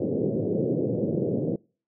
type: band-pass noise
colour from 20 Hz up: white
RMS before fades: -26 dBFS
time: 0-1.56 s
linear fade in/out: 5 ms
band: 110 to 510 Hz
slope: 48 dB/octave
effects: noise-tail reverb RT60 0.4 s tail -26 dB re dry